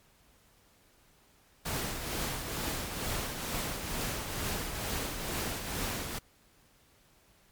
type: noise with tremolo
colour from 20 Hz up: pink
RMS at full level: -33 dBFS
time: 1.65-6.19 s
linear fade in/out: 10 ms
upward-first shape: triangle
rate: 2.2 Hz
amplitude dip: 50%
effects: pink hiss -64 dBFS RMS until 7.51 s + MP3 96 kbps

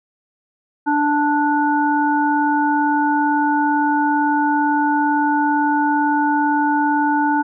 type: harmonic tone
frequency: 293.7 Hz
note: D4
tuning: in tune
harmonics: 1 / 3 / 5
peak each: -18 / -17 / -23 dBFS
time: 0.86-7.43 s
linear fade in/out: 20 ms
effects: none

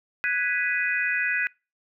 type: chord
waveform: sine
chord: G# minor seventh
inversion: third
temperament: equal with one note detuned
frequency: 1485.1 / 1661.2 / 1975.5 / 2489 Hz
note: F#6 / G#6 / B6 / D#7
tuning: +6 / 0 / 0 / 0 cents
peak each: -28 dBFS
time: 0.24-1.47 s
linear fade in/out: 0 ms
effects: noise-tail reverb RT60 0.3 s tail -25 dB re dry

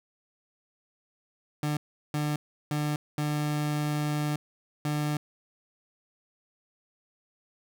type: tone bursts at uneven times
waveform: 30% pulse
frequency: 149.1 Hz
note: D3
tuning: 27 cents sharp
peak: -24 dBFS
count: 5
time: 1.63-1.77 / 2.14-2.36 / 2.71-2.96 / 3.18-4.36 / 4.85-5.17 s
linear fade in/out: 2 ms
effects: none

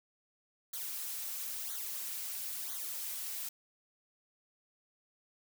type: noise with flanger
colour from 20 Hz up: blue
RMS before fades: -40 dBFS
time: 0.73-3.49 s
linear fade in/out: 5 ms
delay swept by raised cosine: 0.38 to 5.78 ms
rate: 1 Hz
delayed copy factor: -0.95
effects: none

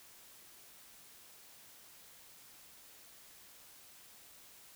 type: silence
effects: white hiss -58 dBFS RMS until 4.75 s

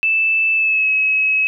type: tone with pitch glide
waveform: sine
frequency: 2637 to 2565 Hz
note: E7 to E7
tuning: 0 to -48 cents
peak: -13 dBFS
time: 0.03-1.47 s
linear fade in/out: 0 ms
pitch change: -48 cents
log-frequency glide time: 0.54-0.9 s
effects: none

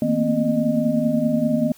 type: tone cluster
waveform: sine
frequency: 160.3 / 225.3 / 235.8 / 260.7 / 612 Hz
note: E3 / A3 / A#3 / C4 / D#5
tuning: -48 / +41 / +20 / -6 / -29 cents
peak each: -27 / -26 / -20 / -24 / -24 dBFS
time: 0.02-1.72 s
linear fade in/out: 2 ms
effects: white hiss -51 dBFS RMS until 1.77 s

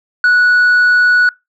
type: tone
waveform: sine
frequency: 1471 Hz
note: F#6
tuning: 11 cents flat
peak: -4 dBFS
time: 0.24-1.29 s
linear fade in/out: 2 ms
effects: noise-tail reverb RT60 0.2 s tail -23 dB re dry + tanh soft clip ceiling -6 dBFS

